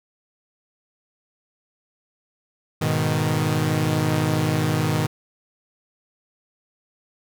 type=chord; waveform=sawtooth; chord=G# minor; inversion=none; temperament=equal; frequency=103.83 / 123.47 / 155.56 Hz; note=G#2 / B2 / D#3; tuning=0 / 0 / 0 cents; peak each=-22 / -21 / -18 dBFS; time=2.81-5.07 s; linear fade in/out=10 ms; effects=none